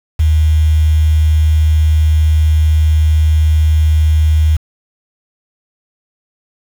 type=tone with quantisation; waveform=sine; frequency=77.78 Hz; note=D#2; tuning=in tune; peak=-7 dBFS; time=0.19-4.57 s; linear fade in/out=10 ms; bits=5; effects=none